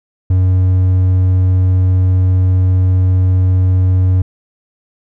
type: tone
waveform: triangle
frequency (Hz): 92.5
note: F#2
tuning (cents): 0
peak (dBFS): -6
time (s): 0.3-4.22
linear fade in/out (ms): 5
effects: none